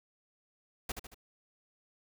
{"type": "noise with echo", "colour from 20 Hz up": "pink", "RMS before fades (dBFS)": -36, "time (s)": [0.89, 0.92], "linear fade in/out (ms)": 5, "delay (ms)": 75, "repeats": 3, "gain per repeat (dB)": -6, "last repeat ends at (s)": 1.145, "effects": []}